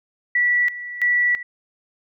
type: tone with tremolo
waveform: sine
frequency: 1952 Hz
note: B6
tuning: 21 cents flat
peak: -15 dBFS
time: 0.35-1.43 s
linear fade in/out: 5 ms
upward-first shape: square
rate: 1.5 Hz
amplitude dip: 80%
effects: none